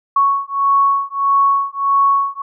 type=beating tone pair; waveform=sine; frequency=1108.7 / 1110.3 Hz; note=C#6 / C#6; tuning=0 / +2 cents; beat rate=1.6 Hz; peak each=-15 dBFS; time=0.16-2.42 s; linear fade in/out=5 ms; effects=none